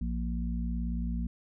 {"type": "harmonic tone", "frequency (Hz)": 58.27, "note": "A#1", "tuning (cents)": 0, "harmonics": [1, 3, 4], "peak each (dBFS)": [-31, -36, -37], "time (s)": [0.01, 1.27], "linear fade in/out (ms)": 5, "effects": []}